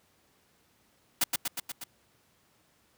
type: noise with echo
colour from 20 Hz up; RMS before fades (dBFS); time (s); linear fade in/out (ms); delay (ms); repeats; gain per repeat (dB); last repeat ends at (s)
white; -25; 1.21-1.24; 5; 120; 5; -3; 1.84
effects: pink hiss -67 dBFS RMS until 2.97 s + high-pass 80 Hz 12 dB/octave